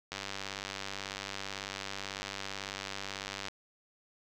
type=click train; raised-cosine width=0.2 ms; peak=-20 dBFS; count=331; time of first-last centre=0.12-3.484 s; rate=98.1 Hz; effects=none